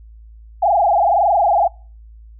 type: tone with frequency modulation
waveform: sine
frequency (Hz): 749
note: F#5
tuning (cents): +21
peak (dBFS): -11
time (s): 0.62-1.68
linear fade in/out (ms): 10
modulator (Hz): 21.7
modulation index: 4
effects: noise-tail reverb RT60 0.4 s tail -25 dB re dry + added 55 Hz sine -38 dBFS peak until 2.39 s